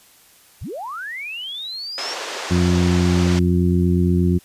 sine linear sweep, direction up, 36.71 to 5600 Hz, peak -27 dBFS, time 0.61-2.14 s, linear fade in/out 10 ms
pink band-pass noise, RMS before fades -29 dBFS, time 1.98-3.39 s, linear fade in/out 0 ms, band 410 to 7000 Hz, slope 24 dB/octave
harmonic tone, 88.5 Hz, F2, 23 cents sharp, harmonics 1 / 2 / 3 / 4, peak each -18 / -17 / -24 / -23 dBFS, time 2.5-4.39 s, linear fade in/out 20 ms
effects white hiss -51 dBFS RMS until 4.44 s + resampled to 32000 Hz

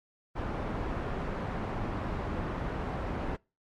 pink low-pass noise, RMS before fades -34 dBFS, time 0.35-3.37 s, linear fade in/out 20 ms, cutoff 1300 Hz, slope 12 dB/octave, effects noise-tail reverb RT60 0.3 s tail -25 dB re dry + MP3 64 kbps

